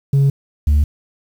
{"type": "tone pair in turn", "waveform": "sine", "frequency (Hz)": [138.59, 73.61], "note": ["C#3", "D2"], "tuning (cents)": [0, 5], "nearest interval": "major seventh", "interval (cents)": 1095, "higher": "first", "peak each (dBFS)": -7, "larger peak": "neither", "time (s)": [[0.13, 0.3], [0.67, 0.84]], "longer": "neither", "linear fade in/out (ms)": 5, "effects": ["tanh soft clip ceiling -9 dBFS", "7-bit"]}